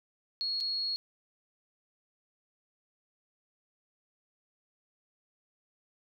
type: tone with dropouts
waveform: sine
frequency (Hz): 4317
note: C#8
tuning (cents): -47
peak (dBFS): -30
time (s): 0.41-0.96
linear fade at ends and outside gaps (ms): 0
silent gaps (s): 0.603-0.608
effects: none